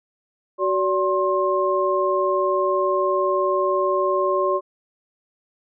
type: tone cluster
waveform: sine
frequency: 375.1 / 576 / 1063 Hz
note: F#4 / D5 / C6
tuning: +24 / -34 / +27 cents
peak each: -22 dBFS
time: 0.58-4.61 s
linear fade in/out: 50 ms
effects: none